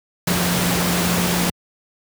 sine tone in noise, 176.6 Hz, F3, 20 cents sharp, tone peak -20 dBFS, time 0.27-1.5 s, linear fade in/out 5 ms, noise pink, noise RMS -20 dBFS, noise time 0.27-1.5 s, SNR -3 dB, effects high-pass 100 Hz 12 dB/octave

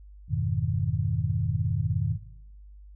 sine chord, F half-diminished seventh, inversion none, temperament equal, 87.31 / 103.83 / 123.47 / 155.56 Hz, F2 / Ab2 / Cb3 / Eb3, 0 / 0 / 0 / 0 cents, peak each -30 dBFS, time 0.28-2.18 s, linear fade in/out 50 ms, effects noise-tail reverb RT60 0.9 s tail -18 dB re dry + added 50 Hz sine -45 dBFS peak until 2.95 s

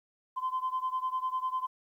sine beating tone pair, 1027 / 1037 Hz, C6 / C6, -33 / -16 cents, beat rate 10 Hz, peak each -31 / -33 dBFS, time 0.36-1.67 s, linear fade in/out 20 ms, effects tanh soft clip ceiling -24 dBFS + 11-bit

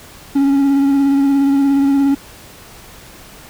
triangle tone with vibrato, 277.2 Hz, C#4, in tune, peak -8 dBFS, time 0.35-2.15 s, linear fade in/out 10 ms, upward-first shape sine, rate 17 Hz, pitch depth 24 cents each way, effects pink hiss -39 dBFS RMS until 3.49 s

